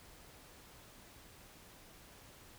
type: silence
effects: pink hiss -58 dBFS RMS until 2.58 s